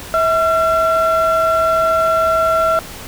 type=tone pair together; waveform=sine; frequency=648.8 / 1361 Hz; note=E5 / F6; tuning=-28 / -45 cents; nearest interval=octave + minor second; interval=1283 cents; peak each=-13 dBFS; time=0.14-2.79 s; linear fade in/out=0 ms; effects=tanh soft clip ceiling -7 dBFS + pink hiss -32 dBFS RMS until 3.07 s